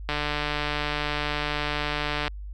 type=click train; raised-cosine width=0.3 ms; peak=-11 dBFS; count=325; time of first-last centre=0.09-2.279 s; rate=148 Hz; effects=added 50 Hz sine -34 dBFS peak until 2.53 s